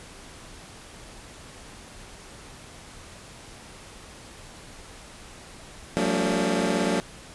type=tone cluster; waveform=20% pulse; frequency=178.7 / 196.4 / 226.3 / 286.3 Hz; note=F3 / G3 / A3 / D4; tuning=+40 / +4 / +49 / -44 cents; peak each=-23 / -25 / -22 / -23 dBFS; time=5.97-7 s; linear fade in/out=0 ms; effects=pink hiss -45 dBFS RMS until 7.34 s + resampled to 24000 Hz